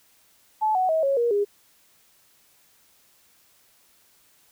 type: tone with pitch steps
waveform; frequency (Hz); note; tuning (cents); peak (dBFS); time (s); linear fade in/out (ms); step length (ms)
sine; 864 / 743.5 / 639.8 / 550.6 / 473.8 / 407.8; A5 / F#5 / D#5 / C#5 / A#4 / G#4; -32 / +8 / +48 / -12 / +28 / -32; -19; 0.61-1.45; 20; 140
effects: white hiss -60 dBFS RMS until 4.51 s